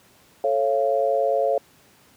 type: chord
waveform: sine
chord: A augmented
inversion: none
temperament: just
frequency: 440 / 550 / 687.5 Hz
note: A4 / C#5 / E#5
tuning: 0 / -14 / -27 cents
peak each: -25 / -21 / -23 dBFS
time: 0.44-1.58 s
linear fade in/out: 2 ms
effects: pink hiss -55 dBFS RMS until 2.16 s + high-pass 100 Hz 12 dB/octave